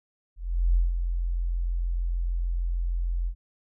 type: tone with ADSR envelope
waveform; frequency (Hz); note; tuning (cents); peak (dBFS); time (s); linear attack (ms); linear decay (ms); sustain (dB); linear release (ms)
sine; 43.25; F1; -16; -17; 0.36-3.35; 390; 170; -7; 79
effects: none